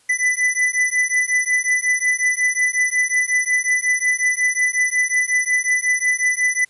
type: beating tone pair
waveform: square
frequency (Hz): 1993 / 1998.5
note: B6 / B6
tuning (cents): +15 / +20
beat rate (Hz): 5.5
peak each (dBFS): -20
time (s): 0.09-6.65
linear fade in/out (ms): 10
effects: white hiss -56 dBFS RMS until 6.69 s + resampled to 24000 Hz